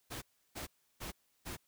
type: noise bursts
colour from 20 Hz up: pink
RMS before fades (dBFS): -43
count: 4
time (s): 0.1-1.57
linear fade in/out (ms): 20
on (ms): 120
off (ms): 330
effects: white hiss -75 dBFS RMS until 1.67 s